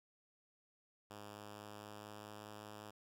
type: tone with pitch glide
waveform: 5% pulse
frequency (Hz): 103.83 to 105.34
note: G#2 to G#2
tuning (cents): 0 to +25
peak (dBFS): -39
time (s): 1.1-2.91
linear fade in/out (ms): 10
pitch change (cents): +25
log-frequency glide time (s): 1.27-2.46
effects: none